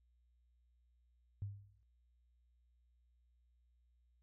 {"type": "tone with exponential decay", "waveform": "sine", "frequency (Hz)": 100.3, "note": "G2", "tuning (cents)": 40, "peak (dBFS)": -37, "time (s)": [1.42, 1.83], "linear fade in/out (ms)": 0, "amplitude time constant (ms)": 87, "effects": ["added 60 Hz sine -70 dBFS peak until 4.22 s"]}